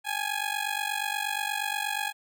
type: ring-modulated tone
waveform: 15% pulse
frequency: 830.6 Hz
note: G#5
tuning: in tune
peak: -19 dBFS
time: 0.04-2.13 s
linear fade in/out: 50 ms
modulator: 24.2 Hz
effects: none